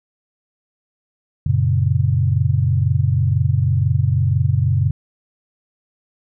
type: chord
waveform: sine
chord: F# major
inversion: none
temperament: equal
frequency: 92.5 / 116.54 / 138.59 Hz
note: F#2 / A#2 / C#3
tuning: 0 / 0 / 0 cents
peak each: -18 dBFS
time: 1.46-4.91 s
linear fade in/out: 5 ms
effects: none